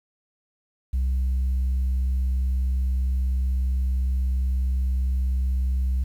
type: tone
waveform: sine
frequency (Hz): 64.5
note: C2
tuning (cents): -24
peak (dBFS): -18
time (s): 0.93-6.04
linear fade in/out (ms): 10
effects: tanh soft clip ceiling -19 dBFS + 9-bit